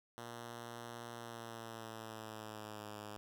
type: tone with pitch glide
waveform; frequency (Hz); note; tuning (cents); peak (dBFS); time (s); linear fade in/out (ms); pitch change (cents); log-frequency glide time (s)
5% pulse; 117.9 to 105.04; A#2 to G#2; +20 to +20; -35; 0.18-3.17; 0; -200; 1.13-2.96
effects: none